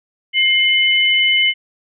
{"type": "tone pair together", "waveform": "sine", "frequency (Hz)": [2119, 2997], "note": ["C7", "F#7"], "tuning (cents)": [21, 22], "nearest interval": "tritone", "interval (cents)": 601, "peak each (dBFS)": -14, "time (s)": [0.33, 1.54], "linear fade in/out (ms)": 50, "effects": []}